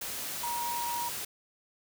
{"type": "tone in noise", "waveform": "sine", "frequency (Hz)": 950, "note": "A#5", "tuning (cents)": 33, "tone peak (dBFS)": -32, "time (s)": [0.43, 1.09], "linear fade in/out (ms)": 5, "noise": "white", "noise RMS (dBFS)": -37, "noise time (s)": [0.01, 1.25], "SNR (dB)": 2, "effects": []}